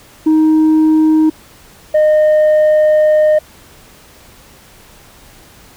sine tone pair in turn, 313.2 / 613.2 Hz, D#4 / D#5, +11 / -25 cents, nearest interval octave, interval 1164 cents, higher second, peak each -4 dBFS, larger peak neither, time 0.26-1.3 / 1.94-3.39 s, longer second, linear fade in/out 10 ms, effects tanh soft clip ceiling -6 dBFS + pink hiss -42 dBFS RMS until 5.76 s

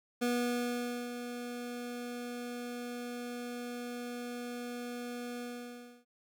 25% pulse tone with ADSR envelope, 242.6 Hz, B3, 31 cents flat, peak -25 dBFS, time 0.21-6.05 s, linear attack 15 ms, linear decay 870 ms, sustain -10 dB, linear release 640 ms, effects none

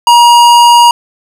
sine tone with hard clipping, 951 Hz, A#5, 34 cents sharp, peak -3 dBFS, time 0.07-0.91 s, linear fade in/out 2 ms, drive 17 dB, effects none

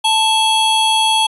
square tone pair together, 880 / 3322 Hz, A5 / G#7, 0 / 0 cents, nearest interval octave + major seventh, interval 2300 cents, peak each -15 dBFS, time 0.04-1.27 s, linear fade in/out 10 ms, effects resampled to 24000 Hz

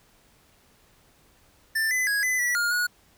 square tone with pitch steps, 1779 / 2013 / 1657 / 2012 / 1948 / 1418 / 1454 Hz, A6 / B6 / G#6 / B6 / B6 / F6 / F#6, +19 / +33 / -4 / +32 / -24 / +26 / -31 cents, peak -23 dBFS, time 1.75-2.87 s, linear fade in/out 10 ms, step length 160 ms, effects pink hiss -60 dBFS RMS until 3.17 s

